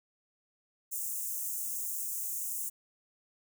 white high-pass noise, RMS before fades -36 dBFS, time 0.91-2.7 s, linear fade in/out 20 ms, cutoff 6500 Hz, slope 48 dB/octave, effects none

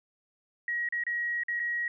sine tone with dropouts, 1901 Hz, A#6, 33 cents sharp, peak -28 dBFS, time 0.68-1.88 s, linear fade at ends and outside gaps 2 ms, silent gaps 0.888-0.924 / 1.037-1.066 / 1.435-1.483 / 1.595-1.599 s, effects none

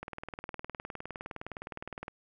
click train, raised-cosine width 0.5 ms, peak -24 dBFS, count 41, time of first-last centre 0.03-2.081 s, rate 19.5 Hz, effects none

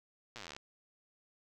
slowing click train, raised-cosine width 0.2 ms, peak -28 dBFS, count 19, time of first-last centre 0.36-0.565 s, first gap 8 ms, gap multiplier 1.04, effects none

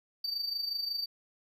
triangle tone with amplitude modulation, 4618 Hz, D8, 30 cents flat, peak -28 dBFS, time 0.24-1.06 s, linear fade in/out 5 ms, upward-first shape sine, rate 25.5 Hz, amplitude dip 65%, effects none

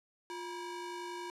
40% pulse ring-modulated tone, 655 Hz, E5, 11 cents flat, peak -36 dBFS, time 0.3-1.3 s, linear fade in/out 0 ms, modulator 302 Hz, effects low-pass 9000 Hz 12 dB/octave

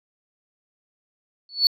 sine tone with exponential growth, 4435 Hz, C#8, in tune, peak -8 dBFS, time 1.49-1.67 s, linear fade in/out 1 ms, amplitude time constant 38 ms, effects tanh soft clip ceiling -10 dBFS

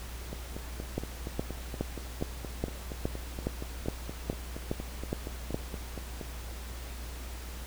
two click trains, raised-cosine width 2 ms, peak -24 / -16 dBFS, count 26 / 12, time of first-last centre 0.33-6.212 / 0.98-5.544 s, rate 4.25 / 2.41 Hz, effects added 60 Hz sine -39 dBFS peak until 7.66 s + pink hiss -46 dBFS RMS until 7.66 s

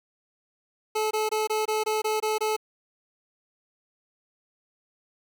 25% pulse tone bursts, 432 Hz, A4, 32 cents flat, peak -20 dBFS, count 9, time 0.95-2.566 s, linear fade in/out 10 ms, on 160 ms, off 22 ms, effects 10-bit

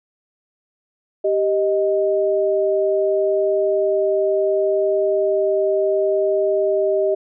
sine tone pair together, 392.1 / 623 Hz, G4 / D#5, 0 / +2 cents, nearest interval minor sixth, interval 802 cents, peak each -18 dBFS, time 1.24-7.15 s, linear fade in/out 10 ms, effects none

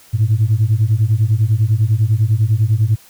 sine beating tone pair, 104 / 114 Hz, G#2 / A#2, +3 / -38 cents, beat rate 10 Hz, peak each -13 dBFS, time 0.13-2.96 s, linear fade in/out 20 ms, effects tanh soft clip ceiling -6 dBFS + white hiss -46 dBFS RMS until 3.09 s

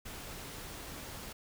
pink noise, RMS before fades -45 dBFS, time 0.05-1.33 s, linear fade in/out 10 ms, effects none

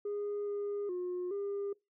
sine tone with pitch steps, 410.9 / 408 / 359.3 / 401.8 Hz, G#4 / G#4 / F4 / G4, -18 / -31 / +49 / +43 cents, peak -32 dBFS, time 0.05-1.73 s, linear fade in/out 5 ms, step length 420 ms, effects noise-tail reverb RT60 0.2 s tail -23 dB re dry + tanh soft clip ceiling -32 dBFS

